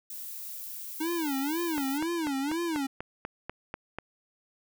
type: noise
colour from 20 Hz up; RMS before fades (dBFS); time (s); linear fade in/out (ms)
violet; -40; 0.1-1.98; 2
type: tone with vibrato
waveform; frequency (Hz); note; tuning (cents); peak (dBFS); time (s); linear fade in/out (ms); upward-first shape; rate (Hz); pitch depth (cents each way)
square; 304; D#4; -40; -29; 1-2.87; 10; sine; 2; 220
type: click train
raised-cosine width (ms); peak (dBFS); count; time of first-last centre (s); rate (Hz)
0.5; -20; 10; 1.78-3.986; 4.08
effects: none